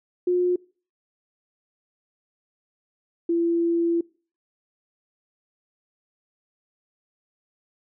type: tone pair in turn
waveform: sine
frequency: 358.1 / 338.1 Hz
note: F4 / E4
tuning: +43 / +44 cents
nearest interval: minor second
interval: 99 cents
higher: first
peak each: -18 / -19 dBFS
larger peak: first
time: 0.27-0.56 / 3.29-4.01 s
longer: second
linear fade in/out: 5 ms
effects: noise-tail reverb RT60 0.4 s tail -24 dB re dry